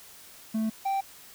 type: tone pair in turn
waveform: triangle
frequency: 220 / 781.7 Hz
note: A3 / G5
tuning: 0 / -5 cents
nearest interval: octave + minor seventh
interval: 2195 cents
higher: second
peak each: -23 dBFS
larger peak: neither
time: 0.54-0.7 / 0.85-1.01 s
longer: neither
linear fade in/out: 10 ms
effects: white hiss -50 dBFS RMS until 1.34 s